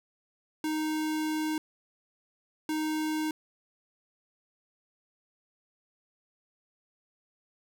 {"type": "tone bursts at uneven times", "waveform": "square", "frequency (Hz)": 310.5, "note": "D#4", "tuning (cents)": -3, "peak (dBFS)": -29, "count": 2, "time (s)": [[0.64, 1.58], [2.69, 3.31]], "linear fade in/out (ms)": 2, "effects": []}